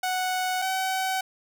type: tone pair in turn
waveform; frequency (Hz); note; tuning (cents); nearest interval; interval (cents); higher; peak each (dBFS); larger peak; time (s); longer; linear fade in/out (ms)
sawtooth; 740 / 757.7; F#5 / F#5; 0 / +41; unison; 41; second; -21; neither; 0.03-0.62 / 0.62-1.21; neither; 5
effects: none